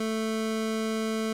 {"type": "tone", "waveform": "25% pulse", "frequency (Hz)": 220.6, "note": "A3", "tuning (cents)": 5, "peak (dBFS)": -23, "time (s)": [0, 1.33], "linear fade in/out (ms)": 5, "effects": ["low-pass 11000 Hz 12 dB/octave", "9-bit"]}